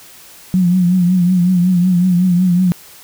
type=tone with vibrato; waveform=sine; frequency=180 Hz; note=F#3; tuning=47 cents flat; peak=-9 dBFS; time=0.54-2.72 s; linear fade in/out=0 ms; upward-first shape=triangle; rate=5.4 Hz; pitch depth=79 cents each way; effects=white hiss -40 dBFS RMS until 3.03 s